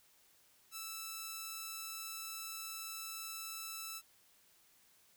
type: tone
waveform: 5% pulse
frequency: 1318.5 Hz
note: E6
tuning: in tune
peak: -31 dBFS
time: 0.71-4.02 s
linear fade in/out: 50 ms
effects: white hiss -68 dBFS RMS until 5.16 s